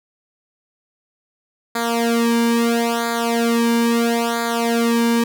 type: tone with flanger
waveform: sawtooth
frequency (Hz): 233.1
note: A#3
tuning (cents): 0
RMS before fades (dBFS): -18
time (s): 1.75-5.24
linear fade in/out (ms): 5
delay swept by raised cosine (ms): 0.35 to 1.55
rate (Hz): 0.75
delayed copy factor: -1
effects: none